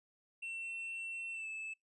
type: tone with pitch glide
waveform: triangle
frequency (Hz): 2701 to 2620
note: E7 to E7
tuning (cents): +42 to -11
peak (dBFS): -39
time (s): 0.42-1.74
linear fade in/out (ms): 10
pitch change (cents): -53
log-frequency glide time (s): 1.32-1.47
effects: noise-tail reverb RT60 0.2 s tail -26 dB re dry + resampled to 24000 Hz